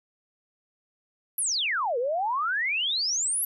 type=exponential two-way sweep; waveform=sine; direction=down then up; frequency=11900 to 460.2 to 11900 Hz; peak=-24 dBFS; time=1.38-3.45 s; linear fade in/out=5 ms; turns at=1.98 s; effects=none